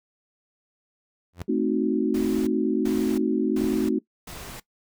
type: tone with exponential growth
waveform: sawtooth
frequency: 87 Hz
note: F2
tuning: 6 cents flat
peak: -25 dBFS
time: 1.33-1.42 s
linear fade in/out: 0 ms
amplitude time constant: 19 ms
type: chord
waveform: sine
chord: A diminished seventh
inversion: none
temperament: equal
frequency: 220 / 261.6 / 311.1 / 370 Hz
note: A3 / C4 / Eb4 / Gb4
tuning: 0 / 0 / 0 / 0 cents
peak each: -26 dBFS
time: 1.48-3.99 s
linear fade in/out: 10 ms
type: noise bursts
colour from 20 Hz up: pink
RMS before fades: -39 dBFS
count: 4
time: 2.14-4.6 s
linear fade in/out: 5 ms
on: 330 ms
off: 380 ms
type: clicks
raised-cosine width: 2 ms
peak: -22 dBFS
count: 2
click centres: 3.612 / 3.643 s
effects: noise-tail reverb RT60 0.1 s tail -19 dB re dry